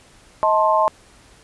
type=chord; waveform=sine; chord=A diminished; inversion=second; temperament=just; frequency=633.6 / 880 / 1056 Hz; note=Eb5 / A5 / C6; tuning=+31 / 0 / +16 cents; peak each=-18 dBFS; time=0.43-0.88 s; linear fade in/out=0 ms; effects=pink hiss -50 dBFS RMS until 1.43 s + resampled to 24000 Hz